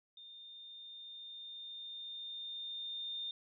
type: tone with level ramp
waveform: sine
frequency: 3627 Hz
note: A#7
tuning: 48 cents flat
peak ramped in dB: -51 to -38 dBFS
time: 0.17-3.31 s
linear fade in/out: 2 ms
effects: none